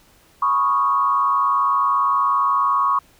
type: tone with frequency modulation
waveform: sine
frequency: 1108.7 Hz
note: C#6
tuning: in tune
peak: -15 dBFS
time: 0.42-2.99 s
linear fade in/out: 5 ms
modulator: 120 Hz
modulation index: 0.84
effects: pink hiss -54 dBFS RMS until 3.19 s